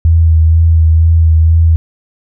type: tone with vibrato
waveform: sine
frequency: 81.2 Hz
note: E2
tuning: 26 cents flat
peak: -4 dBFS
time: 0.05-1.76 s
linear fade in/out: 0 ms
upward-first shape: sine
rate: 2.1 Hz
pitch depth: 25 cents each way
effects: none